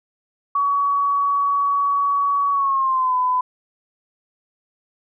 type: tone with pitch glide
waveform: sine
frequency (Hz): 1129 to 1005.8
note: C#6 to B5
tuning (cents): +31 to +31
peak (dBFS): -16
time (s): 0.55-3.41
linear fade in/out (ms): 5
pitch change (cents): -200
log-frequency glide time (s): 2.52-3.16
effects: none